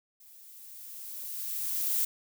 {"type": "noise with level ramp", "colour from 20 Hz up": "violet", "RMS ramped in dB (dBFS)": [-55, -27], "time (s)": [0.2, 2.05], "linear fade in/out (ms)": 5, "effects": []}